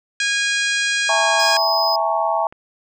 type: harmonic tone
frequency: 820 Hz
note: G#5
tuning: 22 cents flat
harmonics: 2 / 3 / 4 / 5 / 6 / 7 / 8 / 9 / 10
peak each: -20 / -24 / -26 / -28 / -30 / -31 / -32 / -33 / -34 dBFS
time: 0.2-1.57 s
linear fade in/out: 2 ms
type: chord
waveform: sine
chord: A# half-diminished seventh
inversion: second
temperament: equal with one note detuned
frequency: 659.3 / 830.6 / 910.5 / 1108.7 Hz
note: E5 / G#5 / A#5 / C#6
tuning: 0 / 0 / -41 / 0 cents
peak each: -21 / -22 / -22 / -24 dBFS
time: 1.09-2.47 s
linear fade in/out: 2 ms
type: tone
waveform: triangle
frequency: 5030 Hz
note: D#8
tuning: 18 cents sharp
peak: -18 dBFS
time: 1.39-1.96 s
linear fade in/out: 5 ms
type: click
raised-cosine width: 0.5 ms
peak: -26 dBFS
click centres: 2.525 s
effects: none